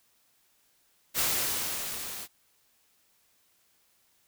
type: noise with level ramp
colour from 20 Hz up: white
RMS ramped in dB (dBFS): -26 to -40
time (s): 1.14-2.28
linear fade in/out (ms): 50
effects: white hiss -68 dBFS RMS until 4.27 s